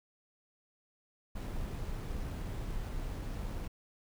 brown noise with sample-and-hold, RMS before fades -38 dBFS, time 1.35-3.68 s, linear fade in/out 10 ms, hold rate 11025 Hz, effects none

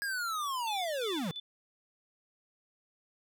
square linear sweep, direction down, 1662 to 146.83 Hz, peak -33 dBFS, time 0.02-1.31 s, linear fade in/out 0 ms
sine tone with tremolo, 3497 Hz, A7, 11 cents flat, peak -37 dBFS, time 0.67-1.4 s, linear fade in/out 5 ms, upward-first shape square, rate 2.9 Hz, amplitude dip 70%
effects none

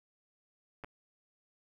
clicks, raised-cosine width 0.5 ms, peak -29 dBFS, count 2, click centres 0.838 / 0.845 s, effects 11-bit

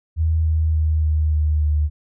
sine tone with pitch steps, 80.2 / 79.19 / 78.19 / 77.2 / 76.23 / 75.26 Hz, E2 / D#2 / D#2 / D#2 / D#2 / D2, -47 / +31 / +9 / -13 / -35 / +43 cents, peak -15 dBFS, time 0.16-1.9 s, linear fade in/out 50 ms, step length 290 ms, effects none

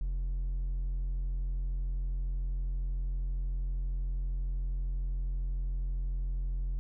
sine tone with hard clipping, 43.65 Hz, F1, in tune, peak -31 dBFS, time 0.01-6.79 s, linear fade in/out 0 ms, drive 3 dB, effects none

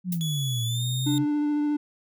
sine exponential two-way sweep, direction down then up, 187.2 to 114.6 to 139.6 Hz, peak -25 dBFS, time 0.04-1.26 s, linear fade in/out 50 ms, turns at 0.64 s
violet noise with exponential decay, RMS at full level -28 dBFS, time 0.12-0.23 s, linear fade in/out 5 ms, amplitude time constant 23 ms
sawtooth tone with pitch glide, 3394 to 3680 Hz, G#7 to A#7, +37 to -23 cents, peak -28 dBFS, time 0.21-1.18 s, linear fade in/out 0 ms, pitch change +140 cents, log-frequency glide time 0.62-0.84 s
triangle tone with vibrato, 295.7 Hz, D4, 12 cents sharp, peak -20 dBFS, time 1.06-1.77 s, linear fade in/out 10 ms, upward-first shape triangle, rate 14 Hz, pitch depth 15 cents each way
effects none

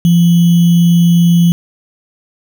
sine tone with sample-and-hold, 171.2 Hz, F3, 34 cents flat, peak -5 dBFS, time 0.05-1.52 s, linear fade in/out 0 ms, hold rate 3150 Hz, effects none

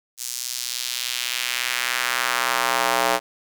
square tone with high-pass filter sweep, 61.74 Hz, B1, in tune, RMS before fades -24 dBFS, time 0.17-3.2 s, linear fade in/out 50 ms, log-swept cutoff 6700 to 660 Hz, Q 1.3, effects none

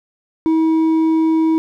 sine tone with hard clipping, 321.1 Hz, E4, 45 cents flat, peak -13 dBFS, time 0.46-1.58 s, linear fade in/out 0 ms, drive 4 dB, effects none

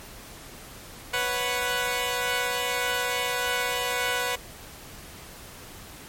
10% pulse chord, B suspended second, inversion none, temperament equal, 493.9 / 554.4 / 740 Hz, B4 / C#5 / F#5, 0 / 0 / 0 cents, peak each -19 / -24 / -22 dBFS, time 1.13-4.36 s, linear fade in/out 10 ms, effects pink hiss -44 dBFS RMS until 6.08 s + MP3 64 kbps

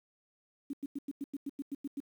sine tone bursts, 280.2 Hz, C#4, 19 cents sharp, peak -34 dBFS, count 11, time 0.7-2.003 s, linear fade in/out 5 ms, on 33 ms, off 94 ms, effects 10-bit

